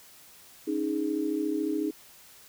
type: chord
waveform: sine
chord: C# suspended second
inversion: none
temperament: equal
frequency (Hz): 277.2 / 311.1 / 415.3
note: C#4 / D#4 / G#4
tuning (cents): 0 / 0 / 0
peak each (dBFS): -33 / -28 / -33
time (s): 0.67-1.91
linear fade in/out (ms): 10
effects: white hiss -53 dBFS RMS until 2.48 s